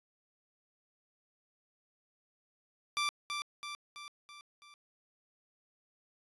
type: tone with echo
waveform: 15% pulse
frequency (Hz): 1174.7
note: D6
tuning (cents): 0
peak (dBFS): -24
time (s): 2.97-3.09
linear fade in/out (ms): 0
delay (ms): 330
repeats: 5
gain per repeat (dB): -5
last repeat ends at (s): 4.74
effects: resampled to 24000 Hz